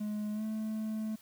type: tone with pitch glide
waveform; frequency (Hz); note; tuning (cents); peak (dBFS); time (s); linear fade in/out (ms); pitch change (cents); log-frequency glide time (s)
triangle; 210.6 to 217.5; G#3 to A3; +24 to -20; -31; 0-1.16; 10; +56; 0.33-0.43
effects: white hiss -60 dBFS RMS until 1.21 s